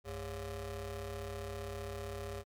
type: ring-modulated tone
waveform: 25% pulse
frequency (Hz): 155.56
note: D#3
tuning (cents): 0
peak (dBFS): -33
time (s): 0.04-2.44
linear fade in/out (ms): 50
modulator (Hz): 251
effects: MP3 96 kbps